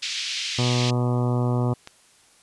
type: band-pass noise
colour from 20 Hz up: pink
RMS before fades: -29 dBFS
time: 0.02-0.91 s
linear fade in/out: 10 ms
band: 2500 to 5700 Hz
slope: 24 dB/octave
type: harmonic tone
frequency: 122.8 Hz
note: B2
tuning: 9 cents flat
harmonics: 1 / 2 / 3 / 4 / 5 / 6 / 7 / 8 / 9 / 10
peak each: -21 / -27 / -31 / -33 / -35 / -37 / -38 / -39 / -40 / -41 dBFS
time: 0.58-1.74 s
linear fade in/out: 10 ms
type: click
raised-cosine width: 0.2 ms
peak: -20 dBFS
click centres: 1.874 s
effects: white hiss -56 dBFS RMS until 2.42 s + resampled to 24000 Hz